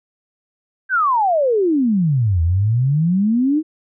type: exponential two-way sweep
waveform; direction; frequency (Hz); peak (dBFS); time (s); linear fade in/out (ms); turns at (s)
sine; down then up; 1609 to 80.3 to 323; -13; 0.89-3.63; 50; 2.42
effects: none